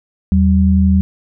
sine tone pair together, 80.5 / 191.63 Hz, E2 / G3, -41 / -39 cents, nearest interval octave + minor third, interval 1502 cents, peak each -11 dBFS, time 0.32-1.01 s, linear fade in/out 0 ms, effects none

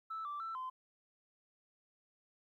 sine tone with pitch steps, 1315 / 1169 / 1332 / 1030 Hz, E6 / D6 / E6 / C6, -5 / -8 / +18 / -28 cents, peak -38 dBFS, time 0.1-0.7 s, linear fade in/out 10 ms, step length 150 ms, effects tanh soft clip ceiling -36 dBFS + 13-bit

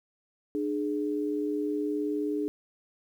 sine tone pair together, 299.2 / 418.3 Hz, D4 / G#4, +32 / +12 cents, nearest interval tritone, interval 580 cents, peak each -29 / -31 dBFS, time 0.55-2.48 s, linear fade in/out 0 ms, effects 10-bit

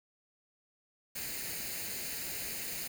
white noise with comb filter, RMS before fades -39 dBFS, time 1.15-2.88 s, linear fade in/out 10 ms, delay 0.44 ms, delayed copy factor +0.6, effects none

